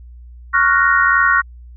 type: chord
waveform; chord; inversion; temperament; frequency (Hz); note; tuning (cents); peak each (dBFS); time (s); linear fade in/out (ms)
sine; Gb major seventh; second; equal; 1108.7 / 1396.9 / 1480 / 1864.7; Db6 / F6 / Gb6 / Bb6; 0 / 0 / 0 / 0; -16; 0.53-1.42; 20
effects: added 60 Hz sine -35 dBFS peak until 1.76 s